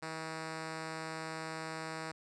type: tone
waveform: 5% pulse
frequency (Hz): 160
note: D#3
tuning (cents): +49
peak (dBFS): -28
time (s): 0.02-2.12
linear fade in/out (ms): 10
effects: resampled to 22050 Hz